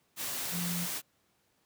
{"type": "tone in noise", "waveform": "sine", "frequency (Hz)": 174.61, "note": "F3", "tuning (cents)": 0, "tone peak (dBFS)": -33, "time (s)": [0.51, 0.88], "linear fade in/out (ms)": 50, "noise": "white", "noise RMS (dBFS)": -36, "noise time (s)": [0.16, 1.02], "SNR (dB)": 0, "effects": ["pink hiss -72 dBFS RMS until 1.65 s", "high-pass 100 Hz 12 dB/octave"]}